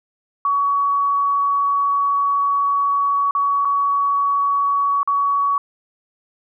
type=tone with dropouts; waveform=sine; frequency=1127 Hz; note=C#6; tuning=28 cents sharp; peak=-15 dBFS; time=0.45-5.58 s; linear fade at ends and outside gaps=2 ms; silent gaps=3.31-3.35 / 3.649-3.653 / 5.031-5.075 s; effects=none